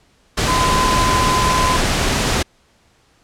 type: tone in noise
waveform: sine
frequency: 1019 Hz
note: C6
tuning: 46 cents flat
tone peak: -16 dBFS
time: 0.48-1.77 s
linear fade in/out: 10 ms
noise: pink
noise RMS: -17 dBFS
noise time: 0.37-2.43 s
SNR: -2 dB
effects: pink hiss -56 dBFS RMS until 3.23 s + low-pass 8000 Hz 12 dB/octave